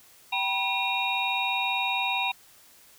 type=tone cluster; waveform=sine; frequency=776 / 969 / 2419 / 2722 / 3759 Hz; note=G5 / B5 / D#7 / F7 / A#7; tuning=-18 / -33 / -49 / -45 / +14 cents; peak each=-31 dBFS; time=0.32-2.32 s; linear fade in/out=10 ms; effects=white hiss -55 dBFS RMS until 2.98 s